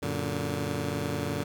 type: chord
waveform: 15% pulse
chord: Gb augmented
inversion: none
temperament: just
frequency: 92.5 / 115.62 / 144.53 Hz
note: Gb2 / Bb2 / D3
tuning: 0 / -14 / -27 cents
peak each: -28 / -29 / -26 dBFS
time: 0.02-1.44 s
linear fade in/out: 10 ms
effects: none